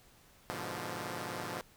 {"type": "chord", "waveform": "5% pulse", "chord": "G# diminished seventh", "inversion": "none", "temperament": "equal", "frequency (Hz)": [103.83, 123.47, 146.83, 174.61], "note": ["G#2", "B2", "D3", "F3"], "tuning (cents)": [0, 0, 0, 0], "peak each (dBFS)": [-33, -32, -34, -31], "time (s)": [0.5, 1.61], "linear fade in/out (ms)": 0, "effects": ["pink hiss -62 dBFS RMS until 1.76 s"]}